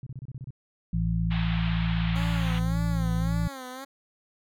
sine tone bursts, 130 Hz, C3, 11 cents flat, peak -34 dBFS, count 8, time 0.03-0.506 s, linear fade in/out 2 ms, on 35 ms, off 28 ms
harmonic tone, 55.9 Hz, A1, 28 cents sharp, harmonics 1 / 2 / 3, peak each -28 / -30 / -26 dBFS, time 0.93-3.48 s, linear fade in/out 5 ms
white band-pass noise, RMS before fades -38 dBFS, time 1.3-2.6 s, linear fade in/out 20 ms, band 680 to 3600 Hz, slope 48 dB/octave
10% pulse tone with vibrato, 270.1 Hz, C#4, 45 cents flat, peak -29 dBFS, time 2.15-3.85 s, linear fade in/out 10 ms, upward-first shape sine, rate 1.8 Hz, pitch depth 120 cents each way
effects none

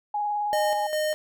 sine tone with vibrato, 830 Hz, G#5, 1 cent flat, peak -24 dBFS, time 0.14-0.87 s, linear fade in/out 5 ms, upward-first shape sine, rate 19 Hz, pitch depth 21 cents each way
square tone with tremolo, 613 Hz, D#5, 26 cents flat, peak -24 dBFS, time 0.53-1.14 s, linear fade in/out 0 ms, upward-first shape square, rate 2.5 Hz, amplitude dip 50%
effects none

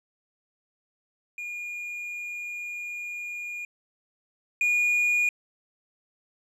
triangle tone pair in turn, 2429 / 2440 Hz, D#7 / D#7, -42 / -34 cents, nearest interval unison, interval 8 cents, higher second, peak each -31 / -19 dBFS, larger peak second, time 1.38-3.65 / 4.61-5.29 s, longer first, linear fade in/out 2 ms, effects resampled to 32000 Hz

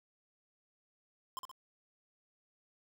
square tone with echo, 1046.5 Hz, C6, in tune, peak -39 dBFS, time 1.37-1.39 s, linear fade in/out 0 ms, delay 62 ms, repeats 2, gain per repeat -5 dB, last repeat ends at 1.514 s, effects none

